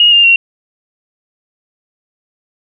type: tone with pitch steps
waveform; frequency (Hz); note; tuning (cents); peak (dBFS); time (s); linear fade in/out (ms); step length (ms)
sine; 2870 / 2806 / 2744; F7 / F7 / F7; +47 / +8 / -31; -4; 0-0.36; 2; 120
effects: none